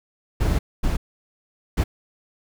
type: noise bursts at uneven times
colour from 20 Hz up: brown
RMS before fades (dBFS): -20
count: 3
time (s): 0.4-0.59 / 0.83-0.97 / 1.77-1.84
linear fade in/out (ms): 10
effects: none